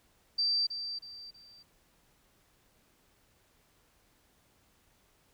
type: tone with echo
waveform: sine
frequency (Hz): 4675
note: D8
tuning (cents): -9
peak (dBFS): -26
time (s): 0.38-0.67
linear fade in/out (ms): 10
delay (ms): 320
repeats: 3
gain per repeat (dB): -9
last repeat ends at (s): 1.63
effects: pink hiss -68 dBFS RMS until 5.33 s